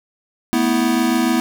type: chord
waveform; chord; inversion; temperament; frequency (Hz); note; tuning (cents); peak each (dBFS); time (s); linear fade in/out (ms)
square; A suspended second; none; equal with one note detuned; 220 / 246.9 / 326.8; A3 / B3 / E4; 0 / 0 / -15; -23 / -18 / -20; 0.53-1.4; 0
effects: none